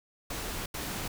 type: noise bursts at uneven times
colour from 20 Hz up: pink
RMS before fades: -36 dBFS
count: 2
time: 0.3-0.66 / 0.74-1.08 s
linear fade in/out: 5 ms
effects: none